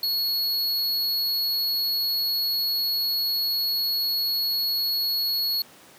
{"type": "tone", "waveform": "square", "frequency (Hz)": 4348, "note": "C#8", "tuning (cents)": -34, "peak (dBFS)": -23, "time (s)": [0.03, 5.62], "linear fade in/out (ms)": 2, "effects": ["pink hiss -50 dBFS RMS until 5.98 s", "high-pass 200 Hz 12 dB/octave"]}